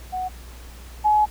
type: tone pair in turn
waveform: sine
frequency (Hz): 740 / 846.9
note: F#5 / G#5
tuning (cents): 0 / +34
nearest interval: major second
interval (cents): 234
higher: second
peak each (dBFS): -24 / -14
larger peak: second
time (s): 0.12-0.29 / 1.04-1.26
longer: second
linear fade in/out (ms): 20
effects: added 60 Hz sine -39 dBFS peak until 1.3 s + pink hiss -46 dBFS RMS until 1.3 s